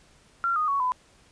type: tone with pitch steps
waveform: sine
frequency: 1373 / 1237.4 / 1115.2 / 1005.1 Hz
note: F6 / D#6 / C#6 / B5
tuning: -30 / -10 / +10 / +30 cents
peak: -22 dBFS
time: 0.44-0.92 s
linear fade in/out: 0 ms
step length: 120 ms
effects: pink hiss -58 dBFS RMS until 1.31 s + resampled to 22050 Hz